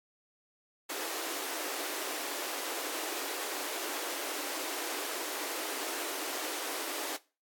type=high-pass noise; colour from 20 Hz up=pink; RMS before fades=-37 dBFS; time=0.89-7.17 s; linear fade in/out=10 ms; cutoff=280 Hz; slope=96 dB/octave; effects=noise-tail reverb RT60 0.3 s tail -19 dB re dry + AAC 64 kbps